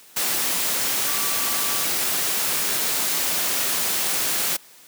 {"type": "tone in noise", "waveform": "sine", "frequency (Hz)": 1159, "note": "D6", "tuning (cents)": -23, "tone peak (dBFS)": -34, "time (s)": [1.07, 1.85], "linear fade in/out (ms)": 10, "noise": "white", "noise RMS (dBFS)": -23, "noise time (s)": [0.16, 4.57], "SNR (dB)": -14, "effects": ["white hiss -49 dBFS RMS until 4.87 s", "high-pass 150 Hz 12 dB/octave"]}